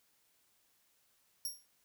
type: tone with exponential decay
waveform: 15% pulse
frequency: 5588 Hz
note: F8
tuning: in tune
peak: -28 dBFS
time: 1.45-1.66 s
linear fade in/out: 2 ms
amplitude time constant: 45 ms
effects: white hiss -73 dBFS RMS until 1.84 s